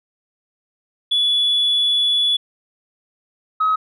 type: tone pair in turn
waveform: sine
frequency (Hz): 3423 / 1273.3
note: A7 / D#6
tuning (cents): -48 / +40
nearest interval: octave + perfect fourth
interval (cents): 1712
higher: first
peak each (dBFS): -13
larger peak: neither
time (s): 1.11-2.37 / 3.6-3.76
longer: first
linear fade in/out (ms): 10
effects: tanh soft clip ceiling -11 dBFS